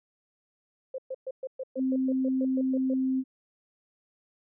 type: tone bursts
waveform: sine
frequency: 524 Hz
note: C5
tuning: 2 cents sharp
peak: -31 dBFS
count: 13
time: 0.94-2.939 s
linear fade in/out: 5 ms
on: 43 ms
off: 120 ms
type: tone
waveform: sine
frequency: 261.6 Hz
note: C4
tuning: in tune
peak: -24 dBFS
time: 1.76-3.24 s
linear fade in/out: 50 ms
effects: none